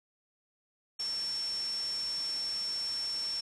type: tone in noise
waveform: sine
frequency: 5430 Hz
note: F8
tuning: 50 cents flat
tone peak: -32 dBFS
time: 0.99-3.41 s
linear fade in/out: 10 ms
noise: white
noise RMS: -44 dBFS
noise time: 0.99-3.41 s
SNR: +9 dB
effects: resampled to 22050 Hz